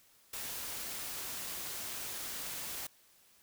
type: noise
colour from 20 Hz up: white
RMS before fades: -41 dBFS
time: 0.33-2.87 s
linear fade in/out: 5 ms
effects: white hiss -65 dBFS RMS until 3.42 s